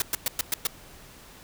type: noise bursts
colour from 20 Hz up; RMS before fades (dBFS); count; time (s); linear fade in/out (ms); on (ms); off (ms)
white; -25; 6; 0-0.67; 2; 20; 110
effects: pink hiss -49 dBFS RMS until 1.43 s